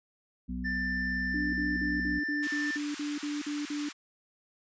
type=harmonic tone; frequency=62.5 Hz; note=B1; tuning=21 cents sharp; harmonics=1 / 3 / 4; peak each=-37 / -37 / -37 dBFS; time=0.48-2.2 s; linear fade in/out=20 ms
type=tone; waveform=triangle; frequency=1777 Hz; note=A6; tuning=17 cents sharp; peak=-29 dBFS; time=0.64-2.78 s; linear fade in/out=20 ms
type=tone bursts; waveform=sine; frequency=293.7 Hz; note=D4; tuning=in tune; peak=-31 dBFS; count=11; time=1.34-3.89 s; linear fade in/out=5 ms; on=190 ms; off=46 ms
type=high-pass noise; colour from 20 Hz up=pink; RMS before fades=-42 dBFS; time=2.42-3.93 s; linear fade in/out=20 ms; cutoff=1200 Hz; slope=24 dB/octave
effects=resampled to 16000 Hz